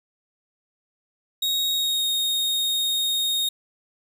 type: tone with pitch glide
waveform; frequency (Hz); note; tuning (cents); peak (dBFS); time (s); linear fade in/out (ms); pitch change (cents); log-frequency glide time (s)
40% pulse; 3766 to 3718; A#7 to A#7; +17 to -5; -20; 1.42-3.49; 5; -22; 1.74-2.07
effects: 9-bit